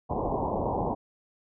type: low-pass noise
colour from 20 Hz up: white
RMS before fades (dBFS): -29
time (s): 0.09-0.95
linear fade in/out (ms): 20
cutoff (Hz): 1000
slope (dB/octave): 96
effects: none